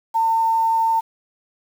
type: tone with quantisation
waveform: sine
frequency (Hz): 903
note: A5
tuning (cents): +45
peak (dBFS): -15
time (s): 0.14-1.01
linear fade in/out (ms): 20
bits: 7
effects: none